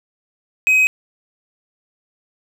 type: tone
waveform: triangle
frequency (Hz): 2528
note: D#7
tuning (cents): +27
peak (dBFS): -9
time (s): 0.67-0.87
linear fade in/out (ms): 0
effects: none